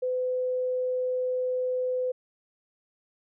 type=tone; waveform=sine; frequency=506 Hz; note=B4; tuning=42 cents sharp; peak=-25 dBFS; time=0.02-2.12 s; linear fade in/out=10 ms; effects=none